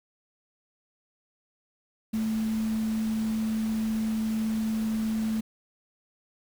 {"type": "tone in noise", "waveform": "sine", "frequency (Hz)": 220, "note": "A3", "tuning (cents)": 0, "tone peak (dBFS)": -25, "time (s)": [2.13, 5.41], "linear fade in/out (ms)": 10, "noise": "pink", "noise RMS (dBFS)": -43, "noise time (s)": [2.13, 5.41], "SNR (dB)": 15, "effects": []}